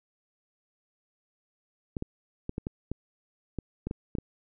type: clicks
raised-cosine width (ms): 3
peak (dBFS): -19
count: 11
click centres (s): 1.968 / 2.024 / 2.494 / 2.581 / 2.669 / 2.916 / 3.587 / 3.87 / 3.911 / 4.152 / 4.185
effects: none